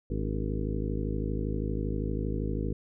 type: harmonic tone with a mistuned harmonic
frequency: 52.6 Hz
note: G#1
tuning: 23 cents sharp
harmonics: 1 / 2 / 3 / 4 / 5 / 6 / 7 / 8 / 9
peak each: -32 / -35 / -37 / -38 / -39 / -40 / -40 / -41 / -42 dBFS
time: 0.1-2.73 s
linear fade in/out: 5 ms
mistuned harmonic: 6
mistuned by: -78 cents
effects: none